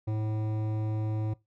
triangle tone with hard clipping, 108.3 Hz, A2, 27 cents flat, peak -30 dBFS, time 0.07-1.34 s, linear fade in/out 10 ms, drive 17 dB, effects noise-tail reverb RT60 0.2 s tail -20 dB re dry

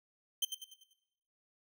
sawtooth tone with echo, 3115 Hz, G7, 12 cents flat, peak -26 dBFS, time 0.42-0.45 s, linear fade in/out 5 ms, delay 97 ms, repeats 5, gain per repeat -7 dB, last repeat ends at 0.935 s, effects noise-tail reverb RT60 0.9 s tail -18 dB re dry

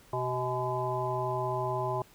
harmonic tone with a mistuned harmonic, 126.9 Hz, B2, 47 cents sharp, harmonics 1 / 3 / 5 / 7 / 8, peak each -35 / -35 / -35 / -35 / -35 dBFS, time 0.13-2.02 s, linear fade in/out 2 ms, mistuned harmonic 7, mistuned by -77 cents, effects pink hiss -58 dBFS RMS until 2.14 s

